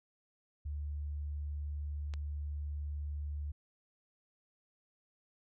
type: tone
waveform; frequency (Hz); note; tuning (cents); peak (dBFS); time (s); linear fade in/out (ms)
sine; 73.4; D2; 0; -36; 0.65-3.52; 10
type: click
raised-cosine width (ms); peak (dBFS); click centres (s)
0.2; -30; 2.138
effects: none